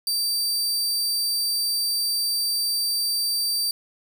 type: tone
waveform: sawtooth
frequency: 4657 Hz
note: D8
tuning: 15 cents flat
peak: -19 dBFS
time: 0.07-3.71 s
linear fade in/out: 2 ms
effects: none